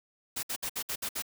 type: noise bursts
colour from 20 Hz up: white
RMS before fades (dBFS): -34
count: 7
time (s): 0.36-1.223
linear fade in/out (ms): 10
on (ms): 71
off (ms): 61
effects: none